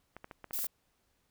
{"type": "clicks", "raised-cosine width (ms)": 0.5, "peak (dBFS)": -30, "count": 7, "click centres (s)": [0.166, 0.244, 0.312, 0.443, 0.509, 0.59, 0.644]}
{"type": "noise", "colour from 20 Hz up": "violet", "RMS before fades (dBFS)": -35, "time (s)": [0.53, 0.67], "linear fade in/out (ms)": 5}
{"effects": ["pink hiss -75 dBFS RMS until 1.3 s"]}